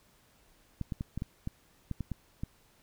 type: clicks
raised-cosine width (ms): 5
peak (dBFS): -22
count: 10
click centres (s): 0.813 / 0.922 / 1.009 / 1.176 / 1.221 / 1.474 / 1.913 / 2.007 / 2.117 / 2.435
effects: pink hiss -65 dBFS RMS until 2.82 s